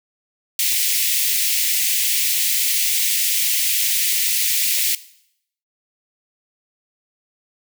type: high-pass noise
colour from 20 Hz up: white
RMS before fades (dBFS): -19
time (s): 0.59-4.95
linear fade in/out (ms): 2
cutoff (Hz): 2000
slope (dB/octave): 48
effects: noise-tail reverb RT60 0.7 s tail -17 dB re dry